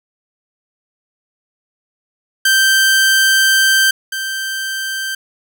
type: tone pair in turn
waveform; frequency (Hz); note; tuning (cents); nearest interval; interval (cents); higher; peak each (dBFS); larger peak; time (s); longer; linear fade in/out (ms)
sawtooth; 1563 / 1563; G6 / G6; -6 / -6; unison; 0; neither; -6 / -16; first; 2.45-3.91 / 4.12-5.15; first; 5
effects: none